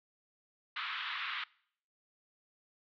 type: band-pass noise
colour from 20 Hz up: pink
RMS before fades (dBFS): -39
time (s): 0.76-1.44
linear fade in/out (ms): 5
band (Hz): 1100 to 3800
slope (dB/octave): 48
effects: noise-tail reverb RT60 0.6 s tail -23 dB re dry